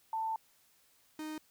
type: tone pair in turn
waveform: sine / 45% pulse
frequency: 889 / 309.4 Hz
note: A5 / D#4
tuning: +18 / -10 cents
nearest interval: octave + tritone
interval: 1828 cents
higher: first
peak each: -32 / -39 dBFS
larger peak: first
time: 0.13-0.36 / 1.19-1.38 s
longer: first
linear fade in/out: 2 ms
effects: white hiss -68 dBFS RMS until 1.5 s